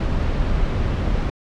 brown noise, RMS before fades -20 dBFS, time 0-1.3 s, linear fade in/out 5 ms, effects low-pass 4000 Hz 12 dB/octave

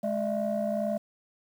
sine tone cluster, 210.8 / 602 / 664 Hz, G#3 / D5 / E5, +26 / +43 / +12 cents, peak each -30 dBFS, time 0.03-0.98 s, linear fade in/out 10 ms, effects tanh soft clip ceiling -20 dBFS + 9-bit

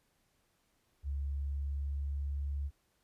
sine tone with pitch glide, 70 to 70.73 Hz, C#2 to C#2, +18 to +35 cents, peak -33 dBFS, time 1.03-2.71 s, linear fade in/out 50 ms, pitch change +17 cents, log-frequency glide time 1.22-2.52 s, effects pink hiss -75 dBFS RMS until 3.03 s + resampled to 32000 Hz

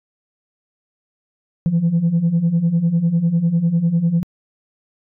sine beating tone pair, 162.5 / 172.5 Hz, E3 / F3, -24 / -21 cents, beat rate 10 Hz, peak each -18 / -14 dBFS, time 1.66-4.23 s, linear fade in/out 0 ms, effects tanh soft clip ceiling -10 dBFS

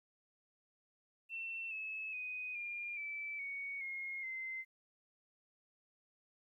sine tone with pitch steps, 2693 / 2594 / 2498 / 2406 / 2317 / 2232 / 2150 / 2071 Hz, E7 / E7 / D#7 / D7 / D7 / C#7 / C7 / C7, +36 / -28 / +6 / +41 / -24 / +11 / +47 / -18 cents, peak -40 dBFS, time 1.29-4.65 s, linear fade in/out 50 ms, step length 420 ms, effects 13-bit

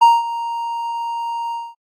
triangle tone with ADSR envelope, 932.3 Hz, A#5, in tune, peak -3 dBFS, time 0.01-1.75 s, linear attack 15 ms, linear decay 200 ms, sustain -16 dB, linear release 230 ms, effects AAC 48 kbps

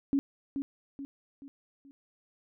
sine tone with echo, 277.2 Hz, C#4, in tune, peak -23 dBFS, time 0.13-0.19 s, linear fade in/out 0 ms, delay 430 ms, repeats 4, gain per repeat -7 dB, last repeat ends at 1.91 s, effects none

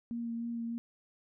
sine tone with vibrato, 233.1 Hz, A#3, in tune, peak -34 dBFS, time 0.11-0.78 s, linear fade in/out 0 ms, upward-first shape sine, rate 3.3 Hz, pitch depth 15 cents each way, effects none

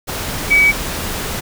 sine tone in noise, 2276 Hz, C#7, 45 cents sharp, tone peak -8 dBFS, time 0.5-0.72 s, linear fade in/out 20 ms, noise pink, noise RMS -23 dBFS, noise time 0.07-1.41 s, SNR +12 dB, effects none

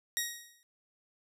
10% pulse tone with exponential decay, 1887 Hz, A#6, 21 cents sharp, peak -19 dBFS, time 0.17-0.63 s, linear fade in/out 0 ms, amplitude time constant 100 ms, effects none

